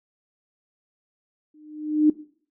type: tone with exponential growth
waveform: sine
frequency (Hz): 303.9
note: D#4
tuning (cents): -41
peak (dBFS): -11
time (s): 1.54-2.1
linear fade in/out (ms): 5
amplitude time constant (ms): 120
effects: noise-tail reverb RT60 0.5 s tail -18 dB re dry